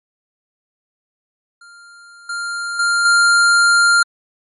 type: tone with level steps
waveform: square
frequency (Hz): 1396.9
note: F6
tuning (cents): 0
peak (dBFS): -40 / -22 / -14 / -10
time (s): 1.61-4.03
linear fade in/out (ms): 5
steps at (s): 2.29 / 2.79 / 3.05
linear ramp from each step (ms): 5
effects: MP3 48 kbps